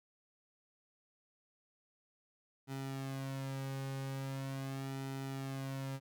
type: tone with flanger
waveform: sawtooth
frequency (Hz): 135.1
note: C#3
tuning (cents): -44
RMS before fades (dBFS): -41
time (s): 2.67-6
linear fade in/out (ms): 50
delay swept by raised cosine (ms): 1.8 to 3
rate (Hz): 0.41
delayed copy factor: -0.65
effects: none